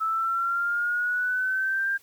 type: exponential sweep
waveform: sine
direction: up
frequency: 1307 to 1600 Hz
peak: -23 dBFS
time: 0-1.98 s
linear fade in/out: 20 ms
effects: white hiss -58 dBFS RMS until 2.02 s